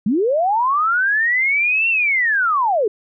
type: linear two-way sweep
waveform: sine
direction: up then down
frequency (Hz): 184.5 to 2744 to 384.7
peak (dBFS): -14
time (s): 0.06-2.88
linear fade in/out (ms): 5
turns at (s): 1.89
effects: none